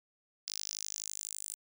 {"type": "tone with high-pass filter sweep", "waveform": "sawtooth", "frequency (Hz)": 51.91, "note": "G#1", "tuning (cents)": 0, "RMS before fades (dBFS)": -41, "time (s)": [0.47, 1.55], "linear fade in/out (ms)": 10, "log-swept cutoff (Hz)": [5100, 8500], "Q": 3.5, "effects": []}